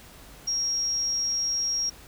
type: tone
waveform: sine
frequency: 5600 Hz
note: F8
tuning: 4 cents sharp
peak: -24 dBFS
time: 0.47-1.9 s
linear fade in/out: 10 ms
effects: added 50 Hz sine -53 dBFS peak until 2.07 s + pink hiss -49 dBFS RMS until 2.07 s